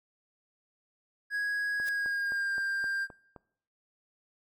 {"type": "tone with pitch glide", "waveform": "triangle", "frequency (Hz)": [1658, 1591.4], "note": ["G#6", "G6"], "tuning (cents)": [-3, 26], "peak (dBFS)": -27, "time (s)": [1.3, 3.08], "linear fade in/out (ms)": 50, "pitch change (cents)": -71, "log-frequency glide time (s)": [1.81, 2.56]}
{"type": "noise with exponential growth", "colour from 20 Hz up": "white", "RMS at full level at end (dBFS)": -40, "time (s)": [1.79, 1.89], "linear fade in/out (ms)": 1, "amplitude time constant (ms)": 20}
{"type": "click train", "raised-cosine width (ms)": 1, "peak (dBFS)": -32, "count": 7, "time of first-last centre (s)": [1.8, 3.362], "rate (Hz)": 3.84}
{"effects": ["noise-tail reverb RT60 0.7 s tail -23 dB re dry"]}